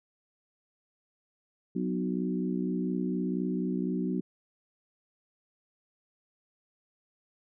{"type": "harmonic tone with a mistuned harmonic", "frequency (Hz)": 61.74, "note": "B1", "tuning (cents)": 0, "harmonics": [3, 4, 5, 6], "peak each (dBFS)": [-31, -33, -35, -37], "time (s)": [1.75, 4.21], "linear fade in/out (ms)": 10, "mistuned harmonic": 4, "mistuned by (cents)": 17, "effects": []}